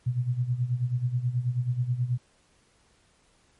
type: tone with tremolo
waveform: sine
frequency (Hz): 123.5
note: B2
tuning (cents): 0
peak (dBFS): -21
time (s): 0.06-2.18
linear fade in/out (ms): 10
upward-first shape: sine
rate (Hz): 9.3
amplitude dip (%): 75
effects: pink hiss -64 dBFS RMS until 3.59 s + MP3 48 kbps